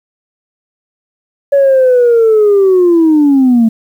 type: linear sweep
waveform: sine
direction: down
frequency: 566 to 220 Hz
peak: -3 dBFS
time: 1.52-3.69 s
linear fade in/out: 10 ms
effects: tanh soft clip ceiling -2 dBFS + 7-bit